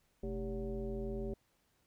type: tone with frequency modulation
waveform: sine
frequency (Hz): 220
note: A3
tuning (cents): 0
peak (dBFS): -36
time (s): 0.23-1.34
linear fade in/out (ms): 5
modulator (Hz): 173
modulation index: 1.6
effects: pink hiss -75 dBFS RMS until 1.86 s